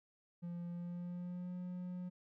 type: tone with pitch glide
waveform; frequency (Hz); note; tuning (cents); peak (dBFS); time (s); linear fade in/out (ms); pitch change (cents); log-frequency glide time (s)
triangle; 173.1 to 180.03; F3 to F#3; -15 to -47; -39; 0.42-2.1; 20; +68; 0.7-1.55
effects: none